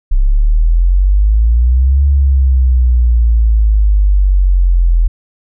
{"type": "exponential two-way sweep", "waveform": "sine", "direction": "up then down", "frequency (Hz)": [32.64, 70.7, 41.34], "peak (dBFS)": -6, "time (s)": [0.11, 5.08], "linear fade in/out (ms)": 10, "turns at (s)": 2.05, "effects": []}